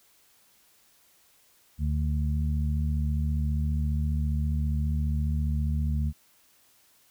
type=harmonic tone; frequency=74.8 Hz; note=D2; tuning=32 cents sharp; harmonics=1 / 2 / 3; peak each=-25 / -31 / -35 dBFS; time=1.78-6.13 s; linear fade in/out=50 ms; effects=white hiss -62 dBFS RMS until 7.1 s